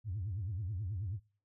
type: tone with vibrato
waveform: sine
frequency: 98 Hz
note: G2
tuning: in tune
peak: -34 dBFS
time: 0.04-1.2 s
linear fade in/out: 50 ms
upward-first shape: triangle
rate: 9.3 Hz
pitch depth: 290 cents each way
effects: noise-tail reverb RT60 0.4 s tail -23 dB re dry + tanh soft clip ceiling -31 dBFS